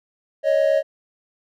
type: tone pair together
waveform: triangle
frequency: 556 / 625.4 Hz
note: C#5 / D#5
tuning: +5 / +9 cents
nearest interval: major second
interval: 204 cents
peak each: -16 dBFS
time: 0.43-0.83 s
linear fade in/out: 50 ms
effects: none